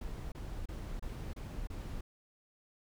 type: noise bursts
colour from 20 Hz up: brown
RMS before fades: -41 dBFS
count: 6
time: 0.01-2.01 s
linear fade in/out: 5 ms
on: 310 ms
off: 28 ms
effects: none